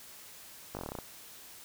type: slowing click train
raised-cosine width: 1 ms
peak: -24 dBFS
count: 10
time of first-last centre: 0.75-0.987 s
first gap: 19 ms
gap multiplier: 1.08
effects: white hiss -51 dBFS RMS until 1.64 s